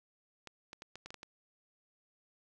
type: clicks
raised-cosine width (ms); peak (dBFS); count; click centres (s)
0.2; -29; 8; 0.473 / 0.731 / 0.821 / 0.956 / 1.06 / 1.105 / 1.143 / 1.231
effects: none